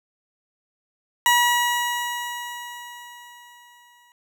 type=tone with exponential decay; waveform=20% pulse; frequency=964 Hz; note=B5; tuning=42 cents flat; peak=-9 dBFS; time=1.26-4.12 s; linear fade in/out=1 ms; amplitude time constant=620 ms; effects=none